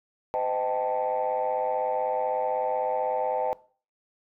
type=chord; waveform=sine; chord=A half-diminished seventh; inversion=first; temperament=equal with one note detuned; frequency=511.9 / 622.3 / 784 / 880 Hz; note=C5 / Eb5 / G5 / A5; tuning=-38 / 0 / 0 / 0 cents; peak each=-29 dBFS; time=0.34-3.53 s; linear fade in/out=0 ms; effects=noise-tail reverb RT60 0.4 s tail -20 dB re dry + tanh soft clip ceiling -18 dBFS